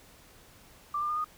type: tone with pitch steps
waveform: sine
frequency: 1179 / 1196.8 / 1215 / 1233.3 Hz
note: D6 / D6 / D#6 / D#6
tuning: +6 / +32 / -42 / -16 cents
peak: -28 dBFS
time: 0.94-1.244 s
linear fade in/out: 5 ms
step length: 76 ms
effects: pink hiss -56 dBFS RMS until 1.37 s